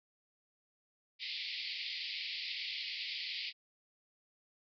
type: band-pass noise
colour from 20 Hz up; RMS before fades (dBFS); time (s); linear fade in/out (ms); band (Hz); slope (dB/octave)
white; -41; 1.19-3.53; 50; 2000 to 4900; 96
effects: none